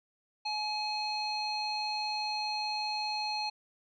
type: tone with low-pass filter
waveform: square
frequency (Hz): 847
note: G#5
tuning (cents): +34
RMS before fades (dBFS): -34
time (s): 0.45-3.5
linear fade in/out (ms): 10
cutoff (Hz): 4000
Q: 6.9
effects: none